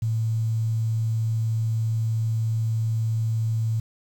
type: tone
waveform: sine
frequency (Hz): 112.1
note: A2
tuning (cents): +33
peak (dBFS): -21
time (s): 0.02-3.8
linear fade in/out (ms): 5
effects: 8-bit